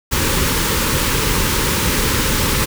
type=band-stop noise; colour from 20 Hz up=pink; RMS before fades=-17 dBFS; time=0.11-2.66 s; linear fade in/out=20 ms; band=570 to 840 Hz; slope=96 dB/octave; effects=none